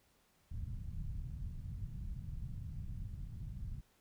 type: low-pass noise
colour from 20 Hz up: pink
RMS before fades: -43 dBFS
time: 0.51-3.81 s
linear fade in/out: 10 ms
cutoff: 150 Hz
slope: 24 dB/octave
effects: pink hiss -72 dBFS RMS until 4 s